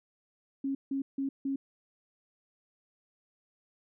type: tone bursts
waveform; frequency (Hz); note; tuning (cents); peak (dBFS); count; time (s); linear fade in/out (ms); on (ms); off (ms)
sine; 273; C#4; -26; -29; 4; 0.64-1.56; 5; 110; 160
effects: none